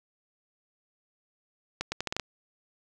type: accelerating click train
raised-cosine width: 0.2 ms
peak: -13 dBFS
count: 7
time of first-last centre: 1.81-2.197 s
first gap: 110 ms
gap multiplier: 0.78
effects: none